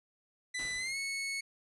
sawtooth tone with pitch glide, 1997 to 2203 Hz, B6 to C#7, +19 to -11 cents, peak -31 dBFS, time 0.54-1.41 s, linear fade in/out 10 ms, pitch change +170 cents, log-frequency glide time 0.77-0.97 s
pink noise with exponential decay, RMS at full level -46 dBFS, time 0.59-1.38 s, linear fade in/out 1 ms, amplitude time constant 170 ms
effects resampled to 24000 Hz

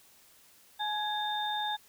sine tone cluster, 844 / 1664 / 3628 Hz, G#5 / G#6 / A#7, +28 / +3 / -48 cents, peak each -32 / -39 / -35 dBFS, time 0.79-1.77 s, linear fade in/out 20 ms, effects white hiss -60 dBFS RMS until 1.88 s

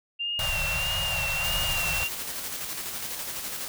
sine tone with vibrato, 2778 Hz, F7, 10 cents flat, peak -27 dBFS, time 0.19-2.09 s, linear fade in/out 20 ms, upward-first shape sine, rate 1.6 Hz, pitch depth 42 cents each way
pink band-stop noise, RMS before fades -31 dBFS, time 0.39-2.04 s, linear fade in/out 2 ms, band 170 to 520 Hz, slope 96 dB/octave
white noise with tremolo, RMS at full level -33 dBFS, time 1.44-3.68 s, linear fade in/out 0 ms, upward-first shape square, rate 12 Hz, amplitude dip 30%
effects none

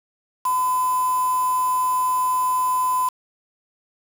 sine tone with quantisation, 1012 Hz, B5, 42 cents sharp, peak -18 dBFS, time 0.45-3.09 s, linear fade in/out 5 ms, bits 5, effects none

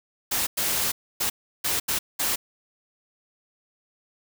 white noise bursts at uneven times, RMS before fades -25 dBFS, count 6, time 0.31-0.47 / 0.57-0.92 / 1.2-1.3 / 1.64-1.8 / 1.88-1.99 / 2.19-2.36 s, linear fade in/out 10 ms, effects none

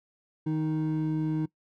triangle tone pair together, 156.18 / 312 Hz, D#3 / D#4, +7 / +5 cents, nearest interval octave, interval 1198 cents, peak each -26 dBFS, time 0.46-1.46 s, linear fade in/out 10 ms, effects noise-tail reverb RT60 0.1 s tail -21 dB re dry + tanh soft clip ceiling -17 dBFS

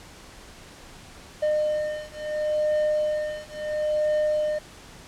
triangle beating tone pair, 607 / 607.73 Hz, D#5 / D#5, -43 / -41 cents, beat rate 0.73 Hz, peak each -24 dBFS, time 1.42-4.59 s, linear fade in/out 10 ms, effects pink hiss -46 dBFS RMS until 5.07 s + low-pass 9000 Hz 12 dB/octave

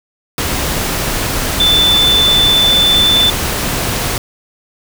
sine tone in noise, 3520 Hz, A7, in tune, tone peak -8 dBFS, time 1.6-3.3 s, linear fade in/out 2 ms, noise pink, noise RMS -17 dBFS, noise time 0.38-4.18 s, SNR +6 dB, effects none

